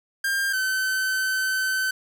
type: tone pair in turn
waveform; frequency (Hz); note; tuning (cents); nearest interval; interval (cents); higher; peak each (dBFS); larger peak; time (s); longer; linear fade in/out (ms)
45% pulse; 1598 / 1530.4; G6 / G6; +33 / -42; minor second; 75; first; -22; neither; 0.24-0.53 / 0.53-1.91; second; 5
effects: none